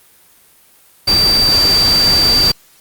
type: tone in noise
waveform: sine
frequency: 4666 Hz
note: D8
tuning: 12 cents flat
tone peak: -9 dBFS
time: 1.07-2.52 s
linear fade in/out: 10 ms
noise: pink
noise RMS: -19 dBFS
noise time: 1.07-2.52 s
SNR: +7 dB
effects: white hiss -48 dBFS RMS until 2.8 s + Opus 32 kbps